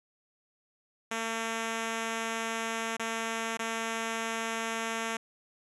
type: tone with dropouts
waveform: 5% pulse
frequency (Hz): 226.3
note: A3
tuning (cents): +49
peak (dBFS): -20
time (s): 1.11-5.17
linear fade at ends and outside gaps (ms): 5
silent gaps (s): 2.968-2.995 / 3.572-3.592
effects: resampled to 24000 Hz